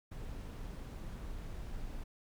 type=noise; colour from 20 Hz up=brown; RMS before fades=-43 dBFS; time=0.11-2.04 s; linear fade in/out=10 ms; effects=none